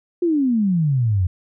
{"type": "exponential sweep", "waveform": "sine", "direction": "down", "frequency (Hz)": [360.3, 86.5], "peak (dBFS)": -15, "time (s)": [0.22, 1.27], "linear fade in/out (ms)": 5, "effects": []}